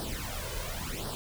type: noise with flanger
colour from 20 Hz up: pink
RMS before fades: -36 dBFS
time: 0-1.15 s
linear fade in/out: 0 ms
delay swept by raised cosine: 0.21 to 2.01 ms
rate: 0.93 Hz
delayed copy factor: +0.75
effects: none